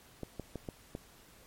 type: clicks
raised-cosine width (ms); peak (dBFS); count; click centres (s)
2; -25; 5; 0.233 / 0.397 / 0.557 / 0.688 / 0.951
effects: pink hiss -59 dBFS RMS until 1.46 s + MP3 64 kbps